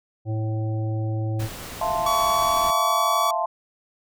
harmonic tone, 109.6 Hz, A2, 6 cents flat, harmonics 1 / 3 / 5 / 7, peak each -23 / -33 / -37 / -40 dBFS, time 0.25-1.49 s, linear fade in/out 50 ms
pink noise, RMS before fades -36 dBFS, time 1.39-2.71 s, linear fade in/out 10 ms
sine chord, F major seventh, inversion third, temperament equal, 659.3 / 698.5 / 880 / 1046.5 Hz, E5 / F5 / A5 / C6, 0 / 0 / 0 / 0 cents, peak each -27 dBFS, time 1.81-3.46 s, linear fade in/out 5 ms
45% pulse tone with pitch glide, 1130 to 1137.9 Hz, C#6 to C#6, +33 to +45 cents, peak -21 dBFS, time 2.06-3.31 s, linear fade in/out 5 ms, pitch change +12 cents, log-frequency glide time 2.28-2.77 s
effects none

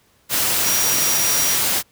sine tone in noise, 5730 Hz, F8, 44 cents sharp, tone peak -21 dBFS, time 0.62-1.58 s, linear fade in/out 50 ms, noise white, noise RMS -19 dBFS, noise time 0.29-1.83 s, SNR -5 dB, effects pink hiss -58 dBFS RMS until 1.91 s + high-pass 60 Hz 12 dB/octave

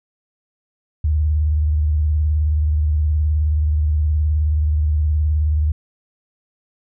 sine tone with vibrato, 76 Hz, D#2, 40 cents flat, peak -14 dBFS, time 1.04-5.72 s, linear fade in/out 5 ms, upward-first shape sine, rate 19 Hz, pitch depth 88 cents each way, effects none

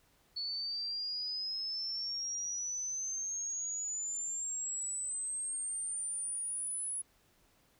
sine exponential sweep, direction up, 4417 to 10320 Hz, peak -35 dBFS, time 0.36-7.02 s, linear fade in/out 10 ms, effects pink hiss -69 dBFS RMS until 7.79 s

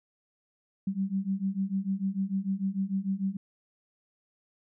sine beating tone pair, 190 / 196.7 Hz, F#3 / G3, +46 / +6 cents, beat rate 6.7 Hz, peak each -31 / -30 dBFS, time 0.87-3.37 s, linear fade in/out 5 ms, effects none

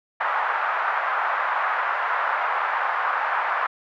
white band-pass noise, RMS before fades -24 dBFS, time 0.2-3.67 s, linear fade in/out 10 ms, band 770 to 1500 Hz, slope 24 dB/octave, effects none

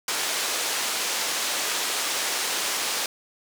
white band-pass noise, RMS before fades -27 dBFS, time 0.08-3.06 s, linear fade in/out 2 ms, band 350 to 7400 Hz, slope 12 dB/octave, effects none

